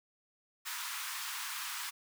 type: high-pass noise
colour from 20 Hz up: pink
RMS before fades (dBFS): -40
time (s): 0.65-1.91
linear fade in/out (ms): 20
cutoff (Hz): 970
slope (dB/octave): 48
effects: none